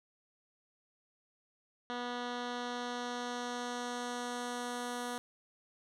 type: tone with low-pass filter sweep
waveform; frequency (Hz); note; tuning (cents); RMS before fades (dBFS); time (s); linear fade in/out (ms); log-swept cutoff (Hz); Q
10% pulse; 243.8; B3; -22; -39; 1.9-5.18; 0; 3600 to 11000; 1.2
effects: none